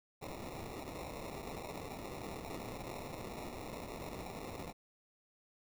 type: noise with sample-and-hold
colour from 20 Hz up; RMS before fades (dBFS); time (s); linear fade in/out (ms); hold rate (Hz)
white; -45; 0.21-4.73; 20; 1575
effects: none